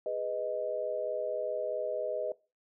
sine chord, G# minor, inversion none, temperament just, 415.3 / 498.4 / 623 Hz, G#4 / B4 / D#5, 0 / +16 / +2 cents, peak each -39 / -35 / -33 dBFS, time 0.06-2.32 s, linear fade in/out 2 ms, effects noise-tail reverb RT60 0.3 s tail -21 dB re dry

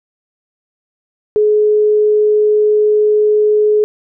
sine tone, 423.1 Hz, G#4, 32 cents sharp, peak -8 dBFS, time 1.36-3.84 s, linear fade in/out 0 ms, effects none

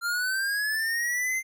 square linear sweep, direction up, 1377 to 2092 Hz, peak -26 dBFS, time 0.01-1.43 s, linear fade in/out 50 ms, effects none

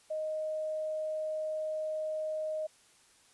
sine tone, 622.3 Hz, D#5, in tune, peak -32 dBFS, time 0.1-2.67 s, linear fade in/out 10 ms, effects white hiss -63 dBFS RMS until 3.33 s + resampled to 24000 Hz

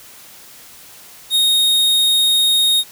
45% pulse tone, 3725 Hz, A#7, 2 cents flat, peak -12 dBFS, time 1.3-2.84 s, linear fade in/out 50 ms, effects white hiss -41 dBFS RMS until 2.91 s

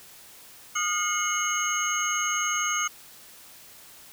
sine tone cluster, 1231 / 1422 / 2162 / 2958 / 6450 Hz, D#6 / F6 / C#7 / F#7 / G8, -19 / +31 / -44 / -1 / +48 cents, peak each -29 / -33 / -32 / -33 / -28 dBFS, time 0.75-2.88 s, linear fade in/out 10 ms, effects white hiss -49 dBFS RMS until 4.12 s

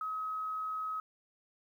sine tone, 1274 Hz, D#6, 41 cents sharp, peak -34 dBFS, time 0.01-1 s, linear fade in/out 2 ms, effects 11-bit

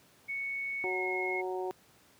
sine tone with pitch glide, 2217 to 2165 Hz, C#7 to C#7, 0 to -41 cents, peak -33 dBFS, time 0.28-1.42 s, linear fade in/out 20 ms, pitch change -41 cents, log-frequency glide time 0.84-0.93 s
harmonic tone, 185 Hz, F#3, in tune, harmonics 2 / 3 / 4 / 5, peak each -34 / -44 / -39 / -43 dBFS, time 0.84-1.71 s, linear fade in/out 0 ms
effects pink hiss -62 dBFS RMS until 2.19 s + high-pass 100 Hz 12 dB/octave

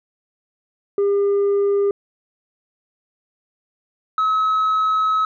sine tone pair in turn, 401.9 / 1284.8 Hz, G4 / E6, +43 / -45 cents, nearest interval octave + minor sixth, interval 2012 cents, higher second, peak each -12 / -13 dBFS, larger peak first, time 0.98-1.91 / 4.18-5.25 s, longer second, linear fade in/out 2 ms, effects tanh soft clip ceiling -14 dBFS

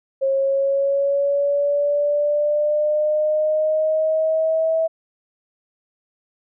sine linear sweep, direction up, 539 to 650 Hz, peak -16 dBFS, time 0.21-4.88 s, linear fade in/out 20 ms, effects none

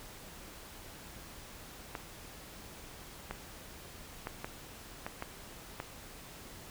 clicks, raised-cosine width 0.5 ms, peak -22 dBFS, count 7, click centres 1.952 / 3.31 / 4.271 / 4.445 / 5.065 / 5.224 / 5.801 s, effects pink hiss -50 dBFS RMS until 6.7 s

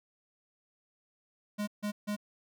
square tone bursts, 207.6 Hz, G#3, in tune, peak -32 dBFS, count 3, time 1.58-2.165 s, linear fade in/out 20 ms, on 95 ms, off 150 ms, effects none

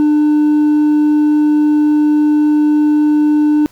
sine tone with hard clipping, 299.7 Hz, D4, 35 cents sharp, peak -9 dBFS, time 0-3.66 s, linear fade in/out 0 ms, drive 2 dB, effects pink hiss -48 dBFS RMS until 3.71 s

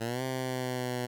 10% pulse exponential two-way sweep, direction up then down, 112.3 to 130.81 to 123.3 Hz, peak -23 dBFS, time 0-1.07 s, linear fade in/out 20 ms, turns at 0.23 s, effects none

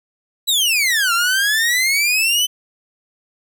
sawtooth exponential two-way sweep, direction down then up, 4000 to 1351 to 3063 Hz, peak -11 dBFS, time 0.47-2.47 s, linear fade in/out 20 ms, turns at 1.13 s, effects none

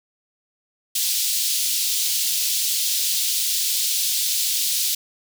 pink high-pass noise, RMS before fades -22 dBFS, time 0.95-4.95 s, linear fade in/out 5 ms, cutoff 3500 Hz, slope 24 dB/octave, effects none

